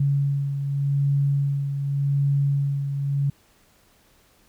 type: beating tone pair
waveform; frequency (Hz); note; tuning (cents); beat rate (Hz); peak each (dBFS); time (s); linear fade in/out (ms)
sine; 140.3 / 141.16; C#3 / C#3; +21 / +32; 0.86; -20 / -29; 0-3.3; 5
effects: pink hiss -59 dBFS RMS until 4.48 s